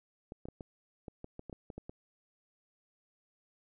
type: clicks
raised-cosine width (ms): 2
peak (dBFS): -30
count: 12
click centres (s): 0.321 / 0.455 / 0.486 / 0.608 / 1.082 / 1.244 / 1.394 / 1.497 / 1.528 / 1.702 / 1.78 / 1.895
effects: none